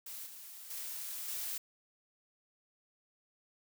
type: noise with level steps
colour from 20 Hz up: blue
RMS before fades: -45 / -50 / -42 / -39 dBFS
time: 0.06-1.58 s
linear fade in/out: 5 ms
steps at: 0.26 / 0.7 / 1.28 s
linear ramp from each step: 5 ms
effects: none